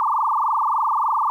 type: tone with frequency modulation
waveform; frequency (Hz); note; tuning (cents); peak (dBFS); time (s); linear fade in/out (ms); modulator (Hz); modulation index
sine; 1036; C6; -17; -17; 0-1.3; 0; 23.4; 7.2
effects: 9-bit